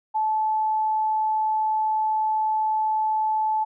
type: tone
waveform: sine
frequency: 868 Hz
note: A5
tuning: 24 cents flat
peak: -20 dBFS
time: 0.14-3.65 s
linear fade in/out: 20 ms
effects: none